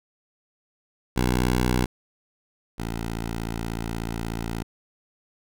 10% pulse tone pair in turn, 61.74 / 56.54 Hz, B1 / A1, 0 / +48 cents, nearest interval major second, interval 152 cents, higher first, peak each -12 / -20 dBFS, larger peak first, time 1.16-1.86 / 2.78-4.63 s, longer second, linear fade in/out 10 ms, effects none

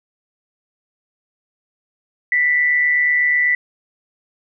sine tone with amplitude modulation, 1975.5 Hz, B6, in tune, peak -11 dBFS, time 2.32-3.55 s, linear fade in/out 2 ms, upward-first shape sine, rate 148 Hz, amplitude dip 45%, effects none

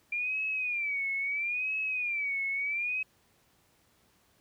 sine tone with vibrato, 2375 Hz, D7, 19 cents sharp, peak -29 dBFS, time 0.12-3.03 s, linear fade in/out 5 ms, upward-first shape sine, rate 0.75 Hz, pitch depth 140 cents each way, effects pink hiss -67 dBFS RMS until 4.4 s + high-pass 60 Hz 12 dB/octave

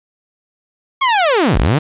sawtooth linear two-way sweep, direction down then up, 1116 to 30.87 to 163.4 Hz, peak -7 dBFS, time 1.01-1.79 s, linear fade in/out 10 ms, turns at 1.58 s, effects resampled to 8000 Hz + 7-bit

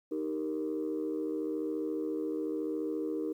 sine chord, Eb major, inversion none, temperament equal, 311.1 / 392 / 466.2 Hz, Eb4 / G4 / Bb4, 0 / 0 / 0 cents, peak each -33 / -37 / -36 dBFS, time 0.11-3.33 s, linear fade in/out 10 ms, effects tanh soft clip ceiling -25 dBFS + 11-bit

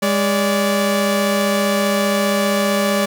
sawtooth tone pair together, 204.4 / 578 Hz, G#3 / D5, -27 / -28 cents, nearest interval octave + tritone, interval 1799 cents, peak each -14 dBFS, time 0.02-3.06 s, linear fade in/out 10 ms, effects none

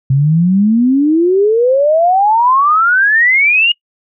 sine exponential sweep, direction up, 130.81 to 2890 Hz, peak -7 dBFS, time 0.1-3.72 s, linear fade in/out 5 ms, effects noise-tail reverb RT60 0.1 s tail -22 dB re dry

